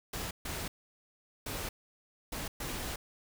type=noise bursts at uneven times; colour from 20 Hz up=pink; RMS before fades=-38 dBFS; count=5; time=0.13-0.31 / 0.45-0.68 / 1.46-1.69 / 2.32-2.48 / 2.6-2.96 s; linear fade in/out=5 ms; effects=none